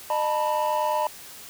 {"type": "tone cluster", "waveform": "triangle", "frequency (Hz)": [610, 887, 976], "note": ["D#5", "A5", "B5"], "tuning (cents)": [-34, 14, -21], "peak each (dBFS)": -24, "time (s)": [0.1, 1.07], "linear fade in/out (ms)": 2, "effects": ["tanh soft clip ceiling -12 dBFS", "white hiss -43 dBFS RMS until 1.49 s"]}